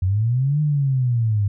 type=linear two-way sweep; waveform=sine; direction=up then down; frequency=88.2 to 152.8 to 98.6 Hz; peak=-16 dBFS; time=0.02-1.48 s; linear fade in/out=5 ms; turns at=0.61 s; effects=none